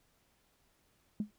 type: tone with exponential decay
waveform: sine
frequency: 210 Hz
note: G#3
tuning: 19 cents sharp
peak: -27 dBFS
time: 1.2-1.31 s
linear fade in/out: 2 ms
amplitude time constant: 22 ms
effects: tanh soft clip ceiling -24 dBFS + pink hiss -72 dBFS RMS until 1.38 s